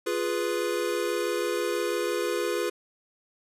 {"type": "chord", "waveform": "square", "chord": "F diminished", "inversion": "none", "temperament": "equal", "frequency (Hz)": [349.2, 415.3, 493.9], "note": ["F4", "Ab4", "Cb5"], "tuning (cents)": [0, 0, 0], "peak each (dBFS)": -31, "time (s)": [0.06, 2.7], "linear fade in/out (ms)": 10, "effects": ["resampled to 32000 Hz"]}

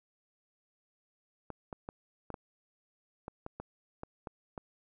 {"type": "clicks", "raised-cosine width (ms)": 1, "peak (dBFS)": -26, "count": 11, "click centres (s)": [1.503, 1.728, 1.889, 2.303, 2.342, 3.281, 3.464, 3.6, 4.034, 4.272, 4.578], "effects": []}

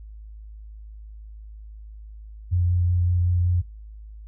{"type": "tone with vibrato", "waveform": "sine", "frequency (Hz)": 88.4, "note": "F2", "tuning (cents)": 22, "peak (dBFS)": -18, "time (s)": [2.51, 3.62], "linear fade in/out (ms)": 20, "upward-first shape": "triangle", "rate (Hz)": 5.3, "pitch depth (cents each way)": 17, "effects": ["noise-tail reverb RT60 0.2 s tail -19 dB re dry", "added 53 Hz sine -38 dBFS peak until 4.27 s"]}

